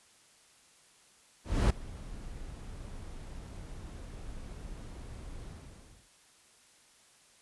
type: noise with ADSR envelope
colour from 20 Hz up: brown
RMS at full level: -22 dBFS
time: 1.44-6.09 s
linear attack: 260 ms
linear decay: 8 ms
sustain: -22 dB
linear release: 620 ms
effects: white hiss -62 dBFS RMS until 7.41 s + resampled to 24000 Hz